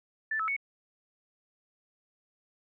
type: tone with pitch steps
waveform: sine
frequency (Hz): 1760 / 1302 / 2218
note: A6 / E6 / C#7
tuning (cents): 0 / -22 / 0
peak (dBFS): -28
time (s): 0.31-0.565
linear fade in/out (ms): 5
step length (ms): 85
effects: none